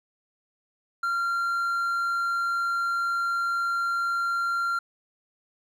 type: tone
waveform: triangle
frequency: 1381 Hz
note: F6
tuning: 20 cents flat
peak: -22 dBFS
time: 1.03-4.79 s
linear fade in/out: 5 ms
effects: none